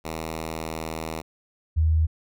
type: tone pair in turn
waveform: 5% pulse / sine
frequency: 80.1 / 79.41 Hz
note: E2 / D#2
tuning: -49 / +36 cents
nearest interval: unison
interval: 15 cents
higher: first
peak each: -19 / -17 dBFS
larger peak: second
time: 0.04-1.22 / 1.76-2.07 s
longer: first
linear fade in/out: 20 ms
effects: none